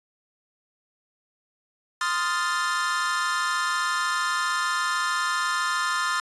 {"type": "chord", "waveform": "45% pulse", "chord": "F dominant seventh", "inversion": "second", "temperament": "equal with one note detuned", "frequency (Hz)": [1041.1, 1244.5, 1396.9, 1760], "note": ["C6", "Eb6", "F6", "A6"], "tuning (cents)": [-9, 0, 0, 0], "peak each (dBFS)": -29, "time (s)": [2.01, 6.2], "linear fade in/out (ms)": 2, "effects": ["resampled to 22050 Hz"]}